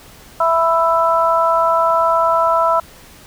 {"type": "harmonic tone", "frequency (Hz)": 330.6, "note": "E4", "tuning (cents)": 5, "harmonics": [2, 3, 4], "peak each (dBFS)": [-16, -16, -16], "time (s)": [0.4, 2.8], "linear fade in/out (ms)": 5, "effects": ["pink hiss -42 dBFS RMS until 3.26 s"]}